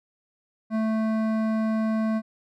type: tone with hard clipping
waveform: triangle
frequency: 220 Hz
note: A3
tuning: in tune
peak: -24 dBFS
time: 0.7-2.22 s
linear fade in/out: 50 ms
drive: 17 dB
effects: none